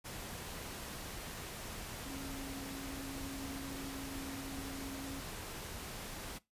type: tone in noise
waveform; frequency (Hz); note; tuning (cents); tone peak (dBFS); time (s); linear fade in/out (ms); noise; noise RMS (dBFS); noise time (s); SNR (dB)
sine; 272.3; C#4; -31; -44; 2.05-5.21; 20; pink; -45; 0.04-6.39; -2
effects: noise-tail reverb RT60 0.2 s tail -20 dB re dry + resampled to 32000 Hz